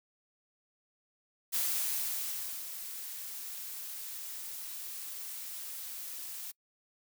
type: noise with ADSR envelope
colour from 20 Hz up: blue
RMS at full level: -31 dBFS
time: 1.52-6.52 s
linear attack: 26 ms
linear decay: 1100 ms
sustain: -11 dB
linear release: 16 ms
effects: noise-tail reverb RT60 0.1 s tail -26 dB re dry